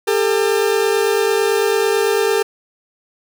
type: tone pair together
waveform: 40% pulse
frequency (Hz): 400 / 449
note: G4 / A4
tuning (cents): +35 / +35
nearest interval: major second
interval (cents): 200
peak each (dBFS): -16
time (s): 0.07-2.43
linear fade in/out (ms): 10
effects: none